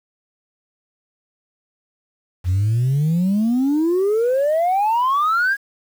sine exponential sweep, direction up, 86.3 to 1669 Hz, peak -13 dBFS, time 2.44-5.57 s, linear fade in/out 50 ms, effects tanh soft clip ceiling -13 dBFS + 7-bit

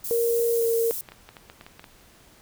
white high-pass noise, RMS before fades -32 dBFS, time 0.04-1.01 s, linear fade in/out 2 ms, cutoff 9100 Hz, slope 12 dB/octave
sine tone with pitch glide, 466.2 to 459.3 Hz, A#4 to A#4, 0 to -26 cents, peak -20 dBFS, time 0.11-0.91 s, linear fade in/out 0 ms, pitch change -26 cents, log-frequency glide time 0.54-0.66 s
clicks, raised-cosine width 0.3 ms, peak -26 dBFS, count 9, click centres 1.088 / 1.12 / 1.29 / 1.368 / 1.499 / 1.611 / 1.665 / 1.795 / 1.842 s
effects pink hiss -54 dBFS RMS until 2.41 s

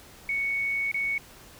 sine tone with dropouts, 2222 Hz, C#7, 4 cents sharp, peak -25 dBFS, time 0.29-1.18 s, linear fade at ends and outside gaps 2 ms, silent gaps 0.916-0.943 s, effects pink hiss -50 dBFS RMS until 1.59 s

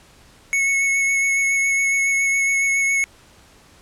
square tone with vibrato, 2200 Hz, C#7, 14 cents flat, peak -17 dBFS, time 0.53-3.04 s, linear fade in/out 0 ms, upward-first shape sine, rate 7.2 Hz, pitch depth 13 cents each way, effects pink hiss -50 dBFS RMS until 3.81 s + low-pass 10000 Hz 12 dB/octave

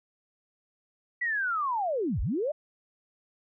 sine linear two-way sweep, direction down then up, 1975.5 to 36.71 to 631 Hz, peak -26 dBFS, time 1.21-2.52 s, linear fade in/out 10 ms, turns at 2.21 s, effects none

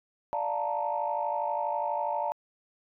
sine chord, Bb major seventh, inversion first, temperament equal, 587.3 / 698.5 / 880 / 932.3 Hz, D5 / F5 / A5 / Bb5, 0 / 0 / 0 / 0 cents, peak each -33 / -34 / -31 / -33 dBFS, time 0.33-2.32 s, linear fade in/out 0 ms, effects tanh soft clip ceiling -18 dBFS

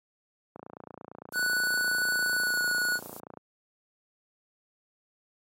click train, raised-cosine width 1 ms, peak -28 dBFS, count 82, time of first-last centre 0.56-3.373 s, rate 28.8 Hz
violet noise, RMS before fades -44 dBFS, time 1.32-3.2 s, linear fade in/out 5 ms
square tone with pitch glide, 1480 to 1463.8 Hz, F#6 to F#6, 0 to -19 cents, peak -26 dBFS, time 1.33-3 s, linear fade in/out 50 ms, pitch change -19 cents, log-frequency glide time 2.37-2.61 s
effects high-pass 150 Hz 12 dB/octave + AAC 48 kbps

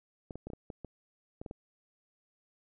clicks, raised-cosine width 2 ms, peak -28 dBFS, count 10, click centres 0.308 / 0.356 / 0.47 / 0.502 / 0.534 / 0.702 / 0.847 / 1.415 / 1.462 / 1.511 s, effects none

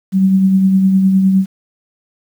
sine tone with tremolo, 191 Hz, G3, 45 cents flat, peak -6 dBFS, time 0.12-1.46 s, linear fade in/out 50 ms, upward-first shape triangle, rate 9.8 Hz, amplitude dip 40%, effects 7-bit

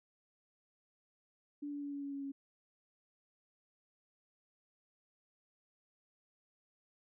sine tone with pitch steps, 290 / 287.7 / 285.3 / 283 / 280.8 / 278.5 / 276.3 Hz, D4 / D4 / C#4 / C#4 / C#4 / C#4 / C#4, -22 / -36 / +50 / +36 / +22 / +8 / -6 cents, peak -39 dBFS, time 1.62-2.32 s, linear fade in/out 10 ms, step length 100 ms, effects none

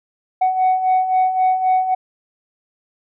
sine beating tone pair, 743 / 746.8 Hz, F#5 / F#5, +7 / +16 cents, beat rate 3.8 Hz, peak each -19 / -13 dBFS, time 0.41-1.95 s, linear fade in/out 10 ms, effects tanh soft clip ceiling -10 dBFS

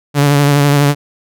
sawtooth tone with vibrato, 143.4 Hz, D3, 41 cents flat, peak -4 dBFS, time 0.14-0.95 s, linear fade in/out 50 ms, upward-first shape triangle, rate 12 Hz, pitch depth 38 cents each way, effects none

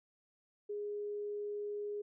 sine tone, 413.5 Hz, G#4, 8 cents flat, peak -37 dBFS, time 0.69-2.02 s, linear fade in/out 10 ms, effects none

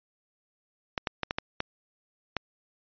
clicks, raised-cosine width 0.3 ms, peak -12 dBFS, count 7, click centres 0.978 / 1.072 / 1.233 / 1.309 / 1.385 / 1.604 / 2.367 s, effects resampled to 11025 Hz

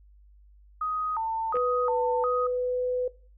sine tone with vibrato, 1059 Hz, C6, 21 cents sharp, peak -26 dBFS, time 0.81-2.47 s, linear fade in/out 5 ms, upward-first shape square, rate 1.4 Hz, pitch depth 290 cents each way
sine tone with pitch glide, 493.9 to 499.9 Hz, B4 to B4, 0 to +21 cents, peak -24 dBFS, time 1.54-3.08 s, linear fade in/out 5 ms, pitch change +21 cents, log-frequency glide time 2.09-2.84 s
clicks, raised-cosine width 0.5 ms, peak -25 dBFS, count 2, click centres 1.556 / 1.569 s
effects noise-tail reverb RT60 0.4 s tail -20 dB re dry + added 50 Hz sine -52 dBFS peak until 3.37 s

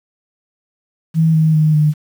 sine tone with pitch steps, 161.4 / 157.99 / 154.65 / 151.38 Hz, E3 / D#3 / D#3 / D#3, -36 / +27 / -10 / -47 cents, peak -9 dBFS, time 1.14-1.94 s, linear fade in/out 50 ms, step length 200 ms, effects 7-bit

